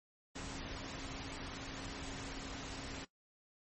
sine tone in noise, 271.4 Hz, C#4, 36 cents flat, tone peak -50 dBFS, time 0.35-3.05 s, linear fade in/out 10 ms, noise pink, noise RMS -45 dBFS, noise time 0.35-3.05 s, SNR -8 dB, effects noise-tail reverb RT60 0.1 s tail -17 dB re dry + MP3 32 kbps

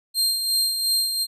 sawtooth tone with tremolo, 4186 Hz, C8, in tune, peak -15 dBFS, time 0.14-1.27 s, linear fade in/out 50 ms, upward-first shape sine, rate 2.8 Hz, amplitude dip 50%, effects resampled to 32000 Hz

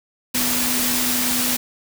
sine tone in noise, 247.7 Hz, B3, 5 cents sharp, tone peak -26 dBFS, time 0.34-1.57 s, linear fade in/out 10 ms, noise white, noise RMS -21 dBFS, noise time 0.34-1.57 s, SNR -8 dB, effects none

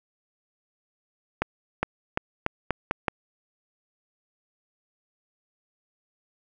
accelerating click train, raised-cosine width 0.5 ms, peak -8 dBFS, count 7, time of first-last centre 1.42-3.082 s, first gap 410 ms, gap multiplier 0.84, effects none

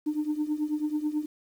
sine tone with tremolo, 302 Hz, D4, 48 cents sharp, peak -21 dBFS, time 0.06-1.26 s, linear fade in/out 10 ms, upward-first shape triangle, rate 9.2 Hz, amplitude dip 90%, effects tanh soft clip ceiling -21 dBFS + 9-bit

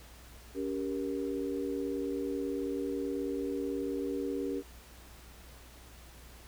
sine chord, G diminished, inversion second, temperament just, 282.2 / 392 / 470.4 Hz, Db4 / G4 / Bb4, +31 / 0 / +16 cents, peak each -35 / -36 / -38 dBFS, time 0.54-4.63 s, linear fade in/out 50 ms, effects added 60 Hz sine -53 dBFS peak until 6.47 s + pink hiss -55 dBFS RMS until 6.47 s

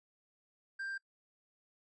triangle tone, 1583 Hz, G6, 17 cents sharp, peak -36 dBFS, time 0.79-0.98 s, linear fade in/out 10 ms, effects noise-tail reverb RT60 0.1 s tail -23 dB re dry + resampled to 22050 Hz

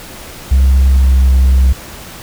sine tone with pitch glide, 66.4 to 65.22 Hz, C2 to C2, +26 to -5 cents, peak -3 dBFS, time 0.51-1.73 s, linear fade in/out 10 ms, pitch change -31 cents, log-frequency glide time 0.86-1.25 s, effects tanh soft clip ceiling -4 dBFS + pink hiss -31 dBFS RMS until 2.22 s

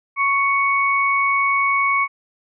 sine tone pair together, 1107.4 / 2225 Hz, C#6 / C#7, -2 / +6 cents, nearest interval octave, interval 1208 cents, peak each -18 dBFS, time 0.16-2.08 s, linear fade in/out 50 ms, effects none

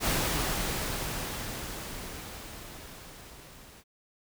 pink noise with level ramp, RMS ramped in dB -27 to -52 dBFS, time 0-3.84 s, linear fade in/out 50 ms, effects none

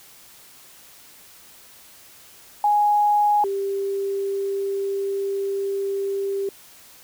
sine tone pair in turn, 830.6 / 394.3 Hz, G#5 / G4, 0 / +10 cents, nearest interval octave + minor second, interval 1290 cents, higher first, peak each -15 / -22 dBFS, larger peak first, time 2.64-3.44 / 3.44-6.49 s, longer second, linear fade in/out 2 ms, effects white hiss -48 dBFS RMS until 7.03 s

